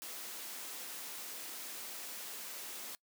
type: high-pass noise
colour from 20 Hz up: white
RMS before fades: -45 dBFS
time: 0.02-2.95 s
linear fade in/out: 0 ms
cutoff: 210 Hz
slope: 24 dB/octave
effects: noise-tail reverb RT60 0.1 s tail -23 dB re dry